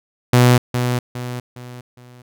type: tone with echo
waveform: sawtooth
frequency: 123.47 Hz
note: B2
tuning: in tune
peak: -5 dBFS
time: 0.33-0.58 s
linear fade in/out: 5 ms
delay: 410 ms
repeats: 4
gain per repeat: -8 dB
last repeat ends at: 2.22 s
effects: none